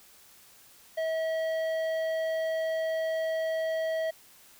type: tone with tanh clipping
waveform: sine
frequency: 644 Hz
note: E5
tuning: 41 cents flat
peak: -29 dBFS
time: 0.97-4.11 s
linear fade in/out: 10 ms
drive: 11 dB
effects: white hiss -56 dBFS RMS until 4.59 s